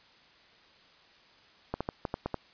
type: clicks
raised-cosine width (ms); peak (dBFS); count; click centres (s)
1; -17; 7; 1.74 / 1.806 / 1.889 / 2.052 / 2.141 / 2.26 / 2.343
effects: white hiss -59 dBFS RMS until 2.53 s + resampled to 11025 Hz